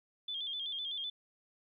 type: tone with vibrato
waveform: sine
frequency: 3360 Hz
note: G#7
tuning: 19 cents sharp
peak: -36 dBFS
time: 0.28-1.1 s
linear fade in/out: 5 ms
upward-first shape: square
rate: 7.9 Hz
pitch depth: 68 cents each way
effects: 13-bit